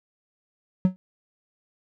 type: tone with exponential decay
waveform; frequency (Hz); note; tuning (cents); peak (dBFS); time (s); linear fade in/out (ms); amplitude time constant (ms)
triangle; 185.2; F#3; +2; -10; 0.85-0.96; 0; 23
effects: none